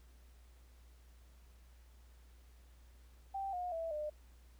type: tone with pitch steps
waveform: sine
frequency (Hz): 782 / 717.1 / 657.6 / 603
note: G5 / F5 / E5 / D5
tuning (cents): -4 / +46 / -4 / +46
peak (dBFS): -37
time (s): 3.34-4.1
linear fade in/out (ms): 10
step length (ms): 190
effects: added 60 Hz sine -58 dBFS peak until 4.59 s + pink hiss -70 dBFS RMS until 4.59 s